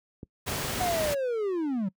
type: clicks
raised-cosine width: 3 ms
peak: -26 / -25 / -33 dBFS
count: 3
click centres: 0.231 / 0.522 / 0.568 s
type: noise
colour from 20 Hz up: pink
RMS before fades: -31 dBFS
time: 0.46-1.15 s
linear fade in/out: 20 ms
type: linear sweep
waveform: triangle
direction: down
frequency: 740 to 180 Hz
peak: -24 dBFS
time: 0.8-1.89 s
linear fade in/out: 10 ms
effects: noise-tail reverb RT60 0.1 s tail -24 dB re dry + high-pass 60 Hz 12 dB/octave